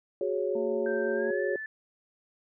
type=chord; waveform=sine; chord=F# suspended second; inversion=none; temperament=equal; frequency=370 / 415.3 / 554.4 Hz; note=F#4 / G#4 / C#5; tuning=0 / 0 / 0 cents; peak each=-31 dBFS; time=0.21-1.56 s; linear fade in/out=2 ms
type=harmonic tone; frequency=226.2 Hz; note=A3; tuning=48 cents sharp; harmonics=1 / 3 / 4; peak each=-36 / -46 / -48 dBFS; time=0.55-1.31 s; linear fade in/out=5 ms
type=tone with pitch glide; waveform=sine; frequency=1568 to 1749.9 Hz; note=G6 to A6; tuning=0 to -10 cents; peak=-35 dBFS; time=0.86-1.66 s; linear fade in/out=2 ms; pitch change=+190 cents; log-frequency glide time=1.14-1.4 s
effects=none